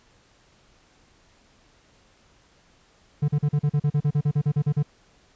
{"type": "tone bursts", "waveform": "triangle", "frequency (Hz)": 146.83, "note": "D3", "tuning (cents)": 0, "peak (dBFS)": -16, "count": 16, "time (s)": [3.22, 4.829], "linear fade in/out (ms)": 10, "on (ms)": 64, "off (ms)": 39, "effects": ["pink hiss -59 dBFS RMS until 5.35 s", "resampled to 16000 Hz"]}